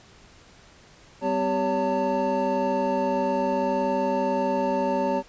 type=tone cluster; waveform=triangle; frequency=194.9 / 255.5 / 392.8 / 563 / 898 Hz; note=G3 / C4 / G4 / C#5 / A5; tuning=-10 / -41 / +4 / +27 / +35 cents; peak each=-30 / -27 / -29 / -24 / -25 dBFS; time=1.21-5.23 s; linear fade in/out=50 ms; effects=pink hiss -52 dBFS RMS until 5.28 s + resampled to 16000 Hz